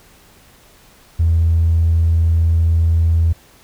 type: tone with tanh clipping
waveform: triangle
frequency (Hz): 82.41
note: E2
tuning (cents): 0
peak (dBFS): -10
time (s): 1.19-3.33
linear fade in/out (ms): 10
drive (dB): 1
effects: pink hiss -48 dBFS RMS until 3.63 s